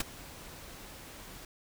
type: noise with ADSR envelope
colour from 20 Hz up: pink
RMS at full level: -28 dBFS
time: 0-1.45 s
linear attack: 4 ms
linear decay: 17 ms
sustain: -20 dB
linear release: 3 ms
effects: none